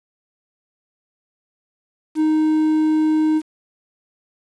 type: tone with quantisation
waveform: triangle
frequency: 311.1 Hz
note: D#4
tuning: in tune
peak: -12 dBFS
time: 2.15-3.42 s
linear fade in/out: 50 ms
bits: 7
effects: resampled to 24000 Hz